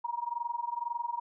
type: tone with amplitude modulation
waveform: sine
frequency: 949 Hz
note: A#5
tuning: 31 cents sharp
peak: -28 dBFS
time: 0.04-1.2 s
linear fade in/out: 10 ms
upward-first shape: sine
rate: 22 Hz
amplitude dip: 90%
effects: none